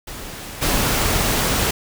pink noise with level steps, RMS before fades -33 / -19 dBFS, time 0.07-1.71 s, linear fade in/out 5 ms, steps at 0.61 s, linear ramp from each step 20 ms, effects none

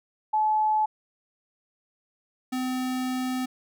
sine / square tone pair in turn, 860 / 255.7 Hz, A5 / C4, -40 / -40 cents, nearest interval octave + major sixth, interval 2100 cents, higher first, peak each -20 / -27 dBFS, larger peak first, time 0.33-0.86 / 2.52-3.46 s, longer second, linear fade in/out 10 ms, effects none

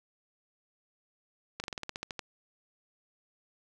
slowing click train, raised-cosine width 0.2 ms, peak -19 dBFS, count 11, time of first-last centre 1.6-2.193 s, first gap 39 ms, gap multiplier 1.09, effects none

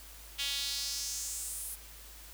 sawtooth tone with high-pass filter sweep, 279.9 Hz, C#4, 17 cents sharp, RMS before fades -37 dBFS, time 0.38-1.76 s, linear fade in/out 20 ms, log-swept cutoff 3100 to 11000 Hz, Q 2.6, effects added 53 Hz sine -52 dBFS peak until 2.33 s + white hiss -52 dBFS RMS until 2.33 s

